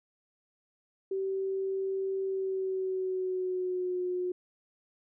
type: tone with pitch glide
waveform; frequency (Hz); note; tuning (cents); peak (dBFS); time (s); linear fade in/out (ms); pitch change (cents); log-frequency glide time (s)
sine; 385.3 to 361.6; G4 to F#4; -30 to -40; -29; 1.11-4.32; 5; -110; 2.23-4.01
effects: none